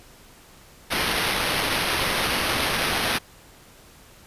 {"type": "noise with sample-and-hold", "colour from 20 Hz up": "white", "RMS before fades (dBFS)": -24, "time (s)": [0.9, 3.19], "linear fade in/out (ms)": 20, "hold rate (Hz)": 7350, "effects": ["pink hiss -50 dBFS RMS until 4.26 s", "resampled to 32000 Hz"]}